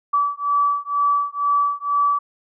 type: beating tone pair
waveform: sine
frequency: 1150 / 1152.1 Hz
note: D6 / D6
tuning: -37 / -34 cents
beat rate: 2.1 Hz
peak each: -20 dBFS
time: 0.13-2.19 s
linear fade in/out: 10 ms
effects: none